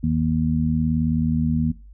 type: harmonic tone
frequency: 78.9 Hz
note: D#2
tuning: 25 cents sharp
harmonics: 1 / 2 / 3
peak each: -26 / -22 / -21 dBFS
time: 0.03-1.72 s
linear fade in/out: 10 ms
effects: noise-tail reverb RT60 0.3 s tail -18 dB re dry + added 50 Hz sine -41 dBFS peak until 1.93 s